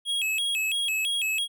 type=tone with vibrato; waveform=square; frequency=2919 Hz; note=F#7; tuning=24 cents flat; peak=-25 dBFS; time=0.05-1.48 s; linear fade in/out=50 ms; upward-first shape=square; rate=3 Hz; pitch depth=210 cents each way; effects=none